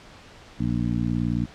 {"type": "harmonic tone", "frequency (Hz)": 59, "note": "A#1", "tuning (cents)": 22, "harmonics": [1, 2, 3, 4, 5], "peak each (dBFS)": [-32, -27, -27, -27, -31], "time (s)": [0.59, 1.46], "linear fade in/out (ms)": 20, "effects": ["pink hiss -47 dBFS RMS until 1.54 s", "low-pass 5000 Hz 12 dB/octave"]}